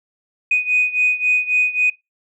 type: beating tone pair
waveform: sine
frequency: 2489 / 2492.7 Hz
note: D#7 / D#7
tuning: 0 / +3 cents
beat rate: 3.7 Hz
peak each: -16 / -19 dBFS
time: 0.51-1.9 s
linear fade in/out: 5 ms
effects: noise-tail reverb RT60 0.2 s tail -21 dB re dry + tanh soft clip ceiling -7 dBFS